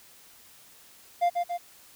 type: tone with echo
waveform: triangle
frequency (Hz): 698.5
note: F5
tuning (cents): 0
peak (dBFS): -18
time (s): 1.21-1.3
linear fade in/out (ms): 20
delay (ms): 140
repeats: 2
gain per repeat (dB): -4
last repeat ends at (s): 1.58
effects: white hiss -54 dBFS RMS until 1.95 s